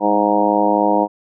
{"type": "harmonic tone with a mistuned harmonic", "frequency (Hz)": 103.83, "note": "G#2", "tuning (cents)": 0, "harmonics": [2, 3, 4, 5, 6, 7, 8, 9], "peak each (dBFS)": [-23, -19, -25, -20, -22, -20, -23, -19], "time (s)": [0, 1.08], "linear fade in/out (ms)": 50, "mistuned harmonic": 2, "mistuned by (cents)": -32, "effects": []}